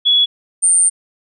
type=tone pair in turn; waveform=sine; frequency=3381 / 8912 Hz; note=G#7 / C#9; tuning=+30 / +8 cents; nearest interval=octave + perfect fourth; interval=1678 cents; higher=second; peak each=-9 dBFS; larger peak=neither; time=0.05-0.26 / 0.62-0.9 s; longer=second; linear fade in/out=20 ms; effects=none